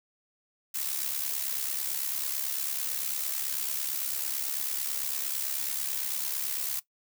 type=noise with amplitude modulation; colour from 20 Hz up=blue; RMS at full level=-29 dBFS; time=0.74-6.8 s; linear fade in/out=10 ms; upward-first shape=sine; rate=69 Hz; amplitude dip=65%; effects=noise-tail reverb RT60 0.1 s tail -17 dB re dry